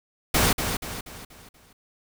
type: noise with echo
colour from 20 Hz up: pink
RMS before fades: -20 dBFS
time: 0.34-0.53 s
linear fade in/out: 5 ms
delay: 240 ms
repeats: 5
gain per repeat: -7 dB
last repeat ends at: 1.73 s
effects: none